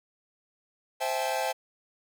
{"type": "chord", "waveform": "45% pulse", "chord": "A minor seventh", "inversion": "first", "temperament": "equal with one note detuned", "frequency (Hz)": [523.3, 659.3, 784, 861.9], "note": ["C5", "E5", "G5", "A5"], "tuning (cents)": [0, 0, 0, -36], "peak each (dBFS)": -33, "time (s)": [1, 1.53], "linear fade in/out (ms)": 20, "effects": []}